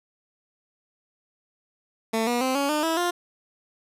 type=tone with pitch steps; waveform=15% pulse; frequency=223.8 / 241.3 / 260.1 / 280.3 / 302.2 / 325.8 / 351.2 Hz; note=A3 / B3 / C4 / C#4 / D4 / E4 / F4; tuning=+30 / -40 / -10 / +19 / +50 / -20 / +10 cents; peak=-16 dBFS; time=2.13-3.11 s; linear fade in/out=10 ms; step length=140 ms; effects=resampled to 32000 Hz